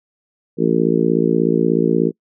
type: harmonic tone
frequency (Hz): 56.6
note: A1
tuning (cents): +50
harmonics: 3 / 4 / 5 / 6 / 7 / 8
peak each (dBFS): -20 / -20 / -20 / -20 / -20 / -20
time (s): 0.57-2.12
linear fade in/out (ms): 50
effects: noise-tail reverb RT60 0.1 s tail -25 dB re dry